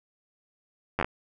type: slowing click train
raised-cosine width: 0.5 ms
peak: -11 dBFS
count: 5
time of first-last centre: 0.99-1.045 s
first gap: 10 ms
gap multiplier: 1.22
effects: none